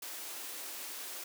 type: high-pass noise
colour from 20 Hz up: white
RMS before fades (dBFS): -43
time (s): 0.02-1.24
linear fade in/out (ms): 5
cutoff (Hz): 260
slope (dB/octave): 48
effects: none